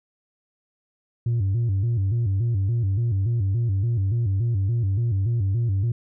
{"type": "tone with vibrato", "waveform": "sine", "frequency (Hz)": 106.9, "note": "A2", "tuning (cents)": -49, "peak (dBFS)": -17, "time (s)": [1.26, 5.92], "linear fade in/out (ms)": 5, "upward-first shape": "square", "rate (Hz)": 3.5, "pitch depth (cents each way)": 170, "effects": ["tanh soft clip ceiling -18 dBFS"]}